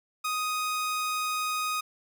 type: tone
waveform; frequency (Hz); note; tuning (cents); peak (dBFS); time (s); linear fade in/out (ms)
sawtooth; 1248; D#6; +5; -24; 0.24-1.81; 10
effects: none